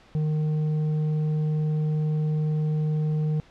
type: tone with tanh clipping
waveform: sine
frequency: 153.7 Hz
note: D#3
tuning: 21 cents flat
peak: -23 dBFS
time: 0.15-3.4 s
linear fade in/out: 0 ms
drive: 6 dB
effects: pink hiss -54 dBFS RMS until 3.5 s + low-pass 4000 Hz 12 dB/octave